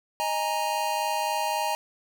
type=chord; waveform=square; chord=D# suspended fourth; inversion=none; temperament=just; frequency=622.3 / 829.7 / 933.4 Hz; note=D#5 / G#5 / A#5; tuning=0 / -2 / +2 cents; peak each=-33 / -30 / -29 dBFS; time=0.2-1.75 s; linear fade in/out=0 ms; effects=none